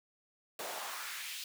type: noise with high-pass filter sweep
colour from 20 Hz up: pink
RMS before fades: -42 dBFS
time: 0.59-1.44 s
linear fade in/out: 2 ms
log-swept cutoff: 480 to 3400 Hz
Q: 1.7
effects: none